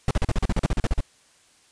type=noise bursts; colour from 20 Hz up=brown; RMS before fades=-20 dBFS; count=14; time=0.08-1.007 s; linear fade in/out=2 ms; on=30 ms; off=39 ms; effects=white hiss -58 dBFS RMS until 1.71 s + resampled to 22050 Hz